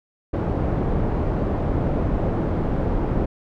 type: low-pass noise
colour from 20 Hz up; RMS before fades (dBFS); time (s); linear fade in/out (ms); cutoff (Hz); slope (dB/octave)
pink; -22; 0.33-3.26; 10; 640; 12
effects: none